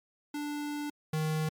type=tone pair in turn; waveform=square; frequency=293.7 / 156.08 Hz; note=D4 / D#3; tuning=0 / +6 cents; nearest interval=major seventh; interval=1094 cents; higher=first; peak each=-34 / -29 dBFS; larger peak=second; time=0.34-0.9 / 1.13-1.49 s; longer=first; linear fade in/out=5 ms; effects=MP3 96 kbps

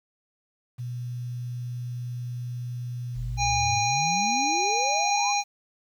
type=tone with pitch glide; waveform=sine; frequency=122.3 to 121.04 Hz; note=B2 to B2; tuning=-16 to -34 cents; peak=-30 dBFS; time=0.78-3.79 s; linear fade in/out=20 ms; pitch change=-18 cents; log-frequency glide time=3.01-3.44 s
type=exponential sweep; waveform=sine; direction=up; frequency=39 to 1108.7 Hz; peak=-31 dBFS; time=3.14-5.34 s; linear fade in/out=50 ms
type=harmonic tone; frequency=813 Hz; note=G#5; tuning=37 cents flat; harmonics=1 / 3 / 5 / 7 / 8; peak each=-24 / -29 / -31 / -32 / -33 dBFS; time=3.37-5.44 s; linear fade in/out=50 ms
effects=9-bit

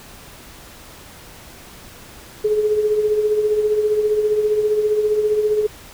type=tone with tremolo; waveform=sine; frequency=424.3 Hz; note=G#4; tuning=37 cents sharp; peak=-12 dBFS; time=2.44-5.67 s; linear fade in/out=10 ms; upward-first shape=triangle; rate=15 Hz; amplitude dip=60%; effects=pink hiss -41 dBFS RMS until 5.93 s

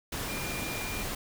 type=tone in noise; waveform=sine; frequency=2400 Hz; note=D7; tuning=37 cents sharp; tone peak=-39 dBFS; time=0.28-1.03 s; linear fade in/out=5 ms; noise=pink; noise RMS=-35 dBFS; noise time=0.12-1.15 s; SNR=-7 dB; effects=none

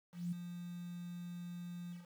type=tone with ADSR envelope; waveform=sine; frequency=174.61 Hz; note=F3; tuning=in tune; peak=-34 dBFS; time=0.12-2.07 s; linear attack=200 ms; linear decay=10 ms; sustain=-9 dB; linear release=150 ms; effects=10-bit

